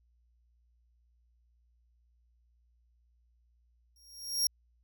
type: tone with exponential growth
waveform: sawtooth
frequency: 5588 Hz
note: F8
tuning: in tune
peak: -21 dBFS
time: 3.96-4.47 s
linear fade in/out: 2 ms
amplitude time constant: 110 ms
effects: added 59 Hz sine -66 dBFS peak until 4.83 s